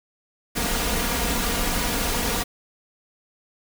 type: noise with comb filter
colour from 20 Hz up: pink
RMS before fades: -24 dBFS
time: 0.55-2.44 s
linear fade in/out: 20 ms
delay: 4.2 ms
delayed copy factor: +0.6
effects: none